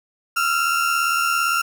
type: tone pair together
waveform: 35% pulse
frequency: 1304.4 / 1382 Hz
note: E6 / F6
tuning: -19 / -19 cents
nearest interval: minor second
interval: 100 cents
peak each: -23 / -17 dBFS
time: 0.36-1.62 s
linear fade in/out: 10 ms
effects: none